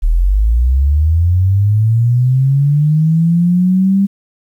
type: linear sweep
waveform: sine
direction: up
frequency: 36.71 to 199.1 Hz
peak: -8 dBFS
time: 0.02-4.07 s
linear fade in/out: 20 ms
effects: 8-bit